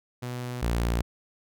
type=tone pair in turn; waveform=sawtooth; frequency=123.47 / 58.27 Hz; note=B2 / A#1; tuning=0 / 0 cents; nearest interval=octave + minor second; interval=1300 cents; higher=first; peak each=-28 / -20 dBFS; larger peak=second; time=0.22-0.62 / 0.62-1.02 s; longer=neither; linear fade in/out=10 ms; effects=none